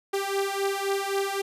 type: beating tone pair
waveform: sawtooth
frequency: 392 / 395.8 Hz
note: G4 / G4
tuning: 0 / +17 cents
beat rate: 3.8 Hz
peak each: -25 / -24 dBFS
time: 0.13-1.42 s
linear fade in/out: 10 ms
effects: resampled to 32000 Hz